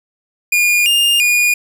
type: tone with pitch steps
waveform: 45% pulse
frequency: 2429 / 2815 / 2442 Hz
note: D#7 / F7 / D#7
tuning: -42 / +13 / -33 cents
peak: -10 dBFS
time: 0.52-1.54 s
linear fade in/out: 5 ms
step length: 340 ms
effects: none